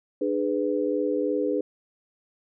sine chord, G# diminished, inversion second, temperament just, 299 / 415.3 / 498.4 Hz, D4 / G#4 / B4, +31 / 0 / +16 cents, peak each -27 dBFS, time 0.21-1.61 s, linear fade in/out 5 ms, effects none

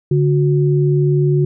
sine tone pair together, 144.4 / 363.9 Hz, D3 / F#4, -29 / -29 cents, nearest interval octave + major third, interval 1600 cents, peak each -12 / -17 dBFS, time 0.11-1.45 s, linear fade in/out 5 ms, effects none

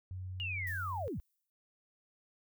sine tone, 92.5 Hz, F#2, in tune, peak -39 dBFS, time 0.11-1.08 s, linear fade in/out 0 ms
sine linear sweep, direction down, 2898 to 35.67 Hz, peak -36 dBFS, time 0.4-1.2 s, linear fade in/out 0 ms
violet noise with exponential decay, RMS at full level -49 dBFS, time 0.67-1.5 s, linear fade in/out 0 ms, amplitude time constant 180 ms
effects none

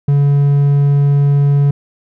triangle tone, 142.2 Hz, C#3, 45 cents sharp, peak -6 dBFS, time 0.08-1.71 s, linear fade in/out 5 ms, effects none

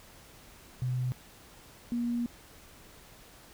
sine tone pair in turn, 126.2 / 238.2 Hz, B2 / A#3, +38 / +38 cents, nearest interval major seventh, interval 1100 cents, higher second, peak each -28 dBFS, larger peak neither, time 0.82-1.12 / 1.92-2.26 s, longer second, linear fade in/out 0 ms, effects pink hiss -54 dBFS RMS until 3.53 s

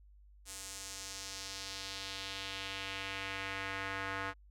square tone with band-pass filter sweep, 97.1 Hz, G2, 16 cents flat, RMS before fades -42 dBFS, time 0.45-4.34 s, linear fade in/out 50 ms, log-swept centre 8300 to 1500 Hz, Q 1.6, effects added 50 Hz sine -57 dBFS peak until 4.5 s

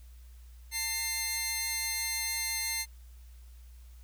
10% pulse tone pair together, 898.5 / 2099 Hz, A5 / C7, +36 / +5 cents, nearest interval octave + minor third, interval 1469 cents, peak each -33 / -22 dBFS, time 0.71-2.86 s, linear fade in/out 50 ms, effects added 60 Hz sine -48 dBFS peak until 4.03 s + white hiss -65 dBFS RMS until 4.03 s

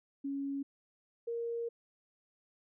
sine tone pair in turn, 277.6 / 466.9 Hz, C#4 / A#4, +3 / +3 cents, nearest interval major sixth, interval 900 cents, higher second, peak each -34 / -34 dBFS, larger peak neither, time 0.24-0.63 / 1.27-1.69 s, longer second, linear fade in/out 10 ms, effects none

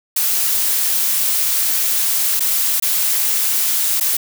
blue noise with dropouts, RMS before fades -17 dBFS, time 0.16-4.17 s, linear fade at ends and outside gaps 5 ms, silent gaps 2.396-2.404 / 2.8-2.823 / 4-4.008 s, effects none

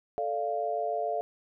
sine chord, D minor, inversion second, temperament equal with one note detuned, 440 / 587.3 / 694 Hz, A4 / D5 / F5, 0 / 0 / -11 cents, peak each -34 / -34 / -30 dBFS, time 0.18-1.21 s, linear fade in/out 0 ms, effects none

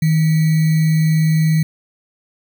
sine tone with sample-and-hold, 158.5 Hz, D#3, 32 cents sharp, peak -11 dBFS, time 0.02-1.63 s, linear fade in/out 5 ms, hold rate 2100 Hz, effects none

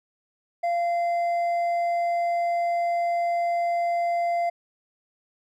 sine tone with hard clipping, 690 Hz, F5, 21 cents flat, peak -23 dBFS, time 0.63-4.5 s, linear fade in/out 10 ms, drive 4 dB, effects none

